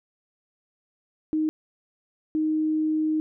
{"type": "tone bursts at uneven times", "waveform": "sine", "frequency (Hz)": 311.2, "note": "D#4", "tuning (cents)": 0, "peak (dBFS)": -21, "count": 2, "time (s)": [[1.33, 1.49], [2.35, 3.2]], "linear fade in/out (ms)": 0, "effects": []}